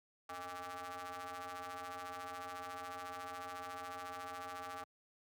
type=ring-modulated tone; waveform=sawtooth; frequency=178 Hz; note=F3; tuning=33 cents sharp; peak=-37 dBFS; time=0.29-4.84 s; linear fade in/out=5 ms; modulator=986 Hz; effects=high-pass 100 Hz 12 dB/octave